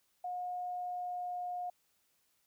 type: tone with pitch glide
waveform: sine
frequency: 720 to 715.9 Hz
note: F#5 to F5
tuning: -47 to +43 cents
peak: -36 dBFS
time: 0.24-1.7 s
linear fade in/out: 5 ms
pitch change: -10 cents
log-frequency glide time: 0.55-1.41 s
effects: white hiss -75 dBFS RMS until 2.46 s